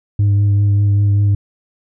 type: tone with vibrato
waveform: sine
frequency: 101.5 Hz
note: G#2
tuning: 39 cents flat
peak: -7 dBFS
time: 0.19-1.35 s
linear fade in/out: 5 ms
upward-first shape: triangle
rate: 5.1 Hz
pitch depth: 19 cents each way
effects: tanh soft clip ceiling -9 dBFS